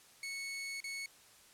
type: tone with dropouts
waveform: sawtooth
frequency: 2207 Hz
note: C#7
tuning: 8 cents flat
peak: -36 dBFS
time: 0.23-1.06 s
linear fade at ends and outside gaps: 2 ms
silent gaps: 0.804-0.841 s
effects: white hiss -61 dBFS RMS until 1.53 s + low-pass 11000 Hz 12 dB/octave